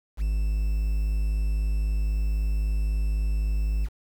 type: tone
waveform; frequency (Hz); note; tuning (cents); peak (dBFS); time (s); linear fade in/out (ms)
triangle; 51.91; G#1; 0; -20; 0.17-3.89; 50
effects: 8-bit